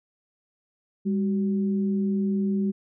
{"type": "tone pair together", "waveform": "sine", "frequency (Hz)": [200.4, 375.6], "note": ["G3", "F#4"], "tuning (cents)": [38, 26], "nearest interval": "major seventh", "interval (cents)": 1088, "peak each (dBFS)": [-22, -32], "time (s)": [1.05, 2.72], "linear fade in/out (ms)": 20, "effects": []}